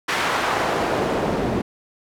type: noise with band-pass filter sweep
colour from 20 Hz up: pink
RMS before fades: -22 dBFS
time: 0.08-1.62 s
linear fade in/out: 10 ms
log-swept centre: 1600 to 270 Hz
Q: 0.83
effects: none